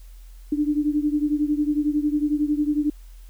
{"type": "beating tone pair", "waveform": "sine", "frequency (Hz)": [293.7, 304.7], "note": ["D4", "D#4"], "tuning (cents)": [0, -36], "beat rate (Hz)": 11, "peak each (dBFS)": [-21, -24], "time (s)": [0.52, 2.9], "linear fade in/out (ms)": 5, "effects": ["added 42 Hz sine -40 dBFS peak until 3.29 s", "white hiss -58 dBFS RMS until 3.29 s"]}